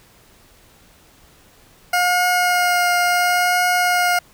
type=tone with vibrato; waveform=20% pulse; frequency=714 Hz; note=F5; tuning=38 cents sharp; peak=-10 dBFS; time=1.93-4.19 s; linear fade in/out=5 ms; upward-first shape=triangle; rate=0.72 Hz; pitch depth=15 cents each way; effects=pink hiss -51 dBFS RMS until 4.33 s